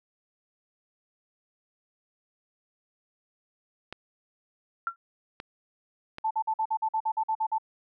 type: clicks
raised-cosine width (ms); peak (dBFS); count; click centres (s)
0.3; -21; 3; 3.926 / 5.401 / 6.184
type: tone with exponential decay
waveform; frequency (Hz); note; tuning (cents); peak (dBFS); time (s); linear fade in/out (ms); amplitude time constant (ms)
sine; 1366; F6; -39; -22; 4.87-4.96; 1; 18
type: tone bursts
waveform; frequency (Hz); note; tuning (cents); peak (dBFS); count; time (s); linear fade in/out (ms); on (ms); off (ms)
sine; 880; A5; 0; -24; 12; 6.24-7.584; 10; 68; 48
effects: none